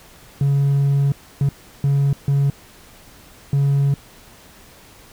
triangle tone bursts at uneven times, 140 Hz, C#3, 18 cents sharp, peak -11 dBFS, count 5, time 0.41-1.12 / 1.41-1.49 / 1.84-2.13 / 2.28-2.5 / 3.53-3.94 s, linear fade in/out 2 ms, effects tanh soft clip ceiling -8 dBFS + pink hiss -46 dBFS RMS until 5.12 s

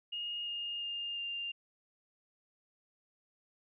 sine tone with pitch steps, 2855 / 2835 / 2816 / 2796 Hz, F7 / F7 / F7 / F7, +37 / +25 / +14 / +1 cents, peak -36 dBFS, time 0.12-1.52 s, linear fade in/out 10 ms, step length 350 ms, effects none

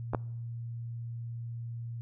clicks, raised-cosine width 1 ms, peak -19 / -14 dBFS, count 2, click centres 0.135 / 0.148 s, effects noise-tail reverb RT60 0.8 s tail -25 dB re dry + added 117 Hz sine -36 dBFS peak until 2.01 s

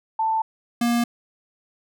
sine / square tone pair in turn, 886 / 237 Hz, A5 / A#3, +12 / +29 cents, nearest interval octave + major seventh, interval 2283 cents, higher first, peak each -19 dBFS, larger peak neither, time 0.19-0.42 / 0.81-1.04 s, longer neither, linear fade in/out 5 ms, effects none

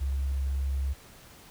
sine tone with sample-and-hold, 67.9 Hz, C#2, 35 cents flat, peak -26 dBFS, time 0-0.94 s, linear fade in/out 20 ms, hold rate 11025 Hz, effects pink hiss -52 dBFS RMS until 1.5 s

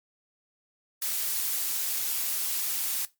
blue noise, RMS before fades -29 dBFS, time 1.02-3.05 s, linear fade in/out 0 ms, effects noise-tail reverb RT60 0.2 s tail -18 dB re dry + MP3 96 kbps

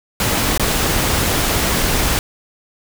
pink noise with dropouts, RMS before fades -17 dBFS, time 0.2-2.19 s, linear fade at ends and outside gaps 1 ms, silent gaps 0.577-0.596 s, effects none

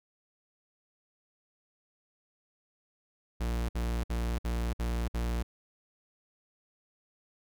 45% pulse tone bursts, 58.27 Hz, A#1, in tune, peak -29 dBFS, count 6, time 3.4-5.43 s, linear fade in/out 10 ms, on 290 ms, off 58 ms, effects none

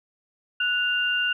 sine tone pair together, 1472.8 / 2794 Hz, F#6 / F7, -8 / 0 cents, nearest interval major seventh, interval 1108 cents, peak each -24 dBFS, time 0.6-1.33 s, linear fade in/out 5 ms, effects none

